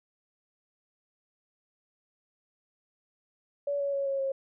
sine tone with pitch steps, 570 / 562.5 / 555.1 / 547.7 / 540.5 Hz, C#5 / C#5 / C#5 / C#5 / C#5, +48 / +25 / +2 / -21 / -44 cents, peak -27 dBFS, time 3.67-4.32 s, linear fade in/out 5 ms, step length 130 ms, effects none

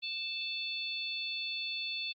harmonic tone, 880 Hz, A5, in tune, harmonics 3 / 4 / 5, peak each -38 / -39 / -40 dBFS, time 0.02-2.13 s, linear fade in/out 20 ms, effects Opus 24 kbps

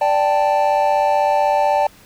triangle chord, D suspended fourth, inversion none, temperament equal, 587.3 / 784 / 880 Hz, D5 / G5 / A5, 0 / 0 / 0 cents, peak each -16 dBFS, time 0.01-1.87 s, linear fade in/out 5 ms, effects pink hiss -47 dBFS RMS until 2.05 s

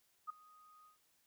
sine tone with ADSR envelope, 1244.5 Hz, D#6, in tune, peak -37 dBFS, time 0.27-0.98 s, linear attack 27 ms, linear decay 8 ms, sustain -23 dB, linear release 120 ms, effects white hiss -75 dBFS RMS until 1.26 s

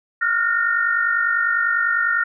sine tone cluster, 1393 / 1443 / 1831 Hz, F6 / F#6 / A#6, -5 / -44 / -32 cents, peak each -21 dBFS, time 0.21-2.24 s, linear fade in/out 10 ms, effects none

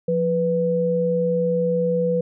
sine tone pair together, 174.61 / 493.9 Hz, F3 / B4, 0 / 0 cents, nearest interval octave + tritone, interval 1800 cents, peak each -23 / -19 dBFS, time 0.08-2.21 s, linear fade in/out 5 ms, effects none

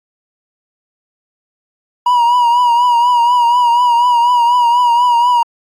triangle tone with vibrato, 962 Hz, B5, 46 cents flat, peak -6 dBFS, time 2.06-5.43 s, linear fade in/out 5 ms, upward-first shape triangle, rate 4.1 Hz, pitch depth 60 cents each way, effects AAC 64 kbps

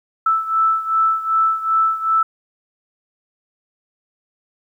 sine beating tone pair, 1317 / 1319.6 Hz, E6 / E6, -2 / +1 cents, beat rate 2.6 Hz, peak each -16 / -20 dBFS, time 0.26-2.23 s, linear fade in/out 5 ms, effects 9-bit

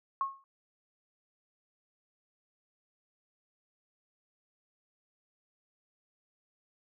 sine tone with exponential decay, 1088 Hz, C#6, 33 cents flat, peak -25 dBFS, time 0.21-0.44 s, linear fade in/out 1 ms, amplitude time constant 48 ms, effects none

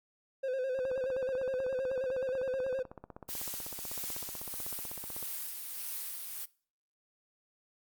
triangle tone with vibrato, 521 Hz, C5, 7 cents flat, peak -29 dBFS, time 0.43-2.83 s, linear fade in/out 10 ms, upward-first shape square, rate 9.5 Hz, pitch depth 51 cents each way
click train, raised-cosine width 1 ms, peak -31 dBFS, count 72, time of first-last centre 0.79-5.228 s, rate 16 Hz
blue noise with tremolo, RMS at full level -38 dBFS, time 3.28-6.46 s, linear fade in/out 20 ms, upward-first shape sine, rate 1.6 Hz, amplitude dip 35%
effects noise-tail reverb RT60 0.4 s tail -21 dB re dry + Opus 48 kbps

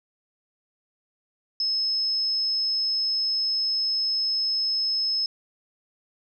sine tone, 5190 Hz, E8, 28 cents flat, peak -22 dBFS, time 1.6-5.26 s, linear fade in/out 2 ms, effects none

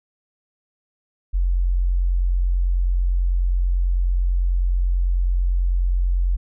sine tone, 44.58 Hz, F1, 36 cents sharp, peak -16 dBFS, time 1.33-6.37 s, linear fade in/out 20 ms, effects none

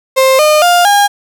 35% pulse tone with pitch steps, 527 / 608.9 / 703.5 / 812.7 Hz, C5 / D#5 / F5 / G#5, +12 / -38 / +12 / -38 cents, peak -4 dBFS, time 0.16-1.08 s, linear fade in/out 20 ms, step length 230 ms, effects none

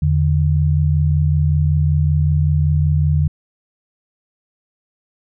sine tone pair together, 83.5 / 148.78 Hz, E2 / D3, +23 / +23 cents, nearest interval minor seventh, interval 1000 cents, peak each -15 dBFS, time 0.02-3.28 s, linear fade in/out 5 ms, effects none

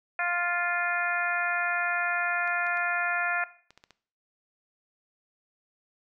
harmonic tone, 350 Hz, F4, 4 cents sharp, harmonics 2 / 3 / 4 / 5 / 6 / 7, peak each -32 / -38 / -31 / -31 / -36 / -33 dBFS, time 0.19-3.44 s, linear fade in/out 2 ms
clicks, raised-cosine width 0.2 ms, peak -33 dBFS, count 7, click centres 2.476 / 2.667 / 2.772 / 3.706 / 3.776 / 3.839 / 3.907 s
effects noise-tail reverb RT60 0.5 s tail -17 dB re dry

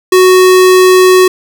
square tone, 370 Hz, F#4, in tune, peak -3 dBFS, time 0.12-1.28 s, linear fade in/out 5 ms, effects none

